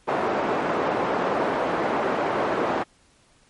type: band-pass noise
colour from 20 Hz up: pink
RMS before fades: -24 dBFS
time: 0.07-2.84 s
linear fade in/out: 20 ms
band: 360 to 1100 Hz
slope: 12 dB/octave
effects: pink hiss -59 dBFS RMS until 3.49 s + MP3 48 kbps